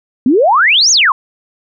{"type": "exponential two-way sweep", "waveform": "sine", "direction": "up then down", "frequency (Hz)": [233.1, 6860, 990], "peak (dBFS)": -6, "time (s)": [0.26, 1.12], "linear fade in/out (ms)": 2, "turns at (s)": 0.91, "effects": []}